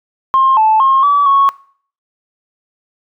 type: tone with pitch steps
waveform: sine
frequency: 1063 / 873 / 1072 / 1147 / 1105 Hz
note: C6 / A5 / C6 / D6 / C#6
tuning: +27 / -14 / +42 / -41 / -6 cents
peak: -6 dBFS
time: 0.34-1.49 s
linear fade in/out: 0 ms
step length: 230 ms
effects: noise-tail reverb RT60 0.5 s tail -21 dB re dry + tanh soft clip ceiling -2 dBFS